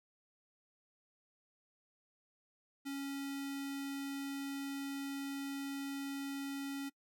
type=tone with notch filter; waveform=square; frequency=277.2 Hz; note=C#4; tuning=in tune; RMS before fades=-41 dBFS; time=2.85-6.9 s; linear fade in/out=20 ms; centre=630 Hz; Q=0.8; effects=noise-tail reverb RT60 0.1 s tail -22 dB re dry